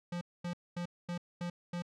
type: tone bursts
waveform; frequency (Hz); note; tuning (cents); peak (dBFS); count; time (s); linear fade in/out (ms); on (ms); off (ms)
square; 174.61; F3; 0; -36; 6; 0.12-1.822; 5; 92; 230
effects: low-pass 6000 Hz 12 dB/octave